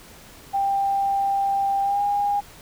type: tone with pitch glide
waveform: sine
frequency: 791 to 813.2 Hz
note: G5 to G#5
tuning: +15 to -37 cents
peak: -19 dBFS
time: 0.53-2.41 s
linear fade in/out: 20 ms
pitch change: +48 cents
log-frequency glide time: 1.82-2.02 s
effects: pink hiss -46 dBFS RMS until 2.61 s